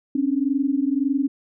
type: tone pair together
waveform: sine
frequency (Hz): 266.9 / 288.7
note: C4 / D4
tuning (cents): +35 / -30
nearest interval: minor second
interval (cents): 135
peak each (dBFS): -21 / -22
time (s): 0.15-1.28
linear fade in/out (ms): 5
effects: none

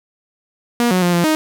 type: tone with pitch steps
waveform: sawtooth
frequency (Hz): 238.7 / 183.2 / 176 / 172.6 / 312.1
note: A#3 / F#3 / F3 / F3 / D#4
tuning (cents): +41 / -17 / +14 / -20 / +5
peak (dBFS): -9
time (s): 0.8-1.35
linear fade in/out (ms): 0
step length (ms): 110
effects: none

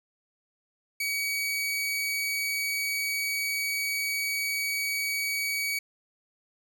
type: tone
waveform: sawtooth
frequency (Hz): 2263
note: C#7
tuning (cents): +35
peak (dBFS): -24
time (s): 1-5.79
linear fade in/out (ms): 5
effects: none

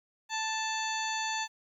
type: harmonic tone with a mistuned harmonic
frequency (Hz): 880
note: A5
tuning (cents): 0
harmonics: 1 / 2 / 3 / 4 / 5 / 7 / 8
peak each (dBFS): -34 / -37 / -39 / -40 / -41 / -42 / -43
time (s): 0.29-1.48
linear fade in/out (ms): 50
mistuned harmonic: 5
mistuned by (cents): +22
effects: 11-bit

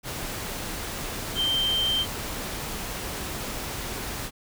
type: tone in noise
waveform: sine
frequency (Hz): 3136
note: G7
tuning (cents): 0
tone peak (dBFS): -22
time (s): 1.35-2.06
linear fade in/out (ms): 50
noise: pink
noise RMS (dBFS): -33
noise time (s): 0.03-4.31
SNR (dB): +8
effects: none

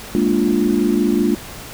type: chord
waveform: sine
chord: Bb dominant seventh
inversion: third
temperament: equal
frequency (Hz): 207.7 / 233.1 / 293.7 / 349.2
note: Ab3 / Bb3 / D4 / F4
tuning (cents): 0 / 0 / 0 / 0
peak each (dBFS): -19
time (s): 0.15-1.35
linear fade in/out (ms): 0
effects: pink hiss -34 dBFS RMS until 1.73 s

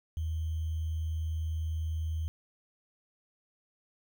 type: tone with sample-and-hold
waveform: sine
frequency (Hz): 80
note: D#2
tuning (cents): +49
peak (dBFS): -30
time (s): 0.17-2.28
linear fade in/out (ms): 0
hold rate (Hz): 3150
effects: none

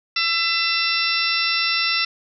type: harmonic tone with a mistuned harmonic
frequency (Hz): 670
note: E5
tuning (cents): +28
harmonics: 2 / 3 / 4 / 5 / 6 / 7 / 8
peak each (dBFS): -27 / -27 / -23 / -29 / -27 / -29 / -24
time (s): 0.16-2.05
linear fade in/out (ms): 5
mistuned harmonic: 5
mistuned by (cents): +99
effects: none

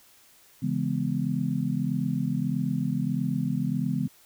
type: chord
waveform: sine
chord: C# minor seventh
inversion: none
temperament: just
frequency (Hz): 138.59 / 166.31 / 207.9 / 249.5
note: C#3 / E3 / G#3 / B3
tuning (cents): 0 / +16 / +2 / +18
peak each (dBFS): -30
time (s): 0.62-4.08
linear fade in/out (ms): 10
effects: white hiss -57 dBFS RMS until 4.25 s

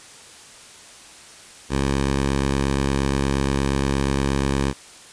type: tone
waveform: 10% pulse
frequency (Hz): 68.5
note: C#2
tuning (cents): -20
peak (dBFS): -11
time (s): 1.69-4.74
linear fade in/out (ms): 50
effects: white hiss -44 dBFS RMS until 5.12 s + resampled to 22050 Hz

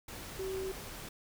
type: tone in noise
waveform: sine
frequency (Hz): 381.2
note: G4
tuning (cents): -48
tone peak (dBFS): -35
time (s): 0.39-0.72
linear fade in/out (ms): 5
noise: pink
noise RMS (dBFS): -45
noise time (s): 0.08-1.09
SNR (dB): +7
effects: none

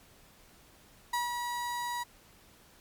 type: tone with ADSR envelope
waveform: 35% pulse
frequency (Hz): 965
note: B5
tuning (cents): -40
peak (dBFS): -26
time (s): 1.13-2.04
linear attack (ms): 7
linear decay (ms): 150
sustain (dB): -5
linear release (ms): 17
effects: pink hiss -59 dBFS RMS until 2.8 s + MP3 96 kbps

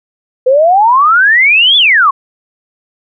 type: exponential two-way sweep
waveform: sine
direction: up then down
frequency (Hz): 495.8 to 3520 to 1047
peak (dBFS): -4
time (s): 0.46-2.11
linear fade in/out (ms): 10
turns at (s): 1.77
effects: none

